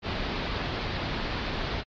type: low-pass noise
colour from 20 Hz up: pink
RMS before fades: -31 dBFS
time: 0.02-1.84 s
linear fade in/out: 50 ms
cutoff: 4600 Hz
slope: 48 dB/octave
effects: MP3 48 kbps